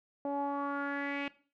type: tone with low-pass filter sweep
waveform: sawtooth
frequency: 282.4 Hz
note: C#4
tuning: 32 cents sharp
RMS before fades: -35 dBFS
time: 0.25-1.28 s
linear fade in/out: 2 ms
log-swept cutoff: 700 to 2600 Hz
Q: 4.7
effects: noise-tail reverb RT60 0.4 s tail -18 dB re dry